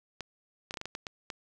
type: clicks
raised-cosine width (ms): 0.2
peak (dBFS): -20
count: 9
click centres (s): 0.207 / 0.709 / 0.741 / 0.772 / 0.814 / 0.856 / 0.951 / 1.068 / 1.302
effects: none